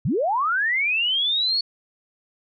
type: linear sweep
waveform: sine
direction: up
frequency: 94.7 to 4435 Hz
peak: -19 dBFS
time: 0.05-1.61 s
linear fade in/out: 5 ms
effects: none